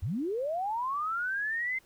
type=linear sweep; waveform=sine; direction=up; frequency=70 to 2096 Hz; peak=-29 dBFS; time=0.02-1.79 s; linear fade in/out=10 ms; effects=pink hiss -63 dBFS RMS until 1.85 s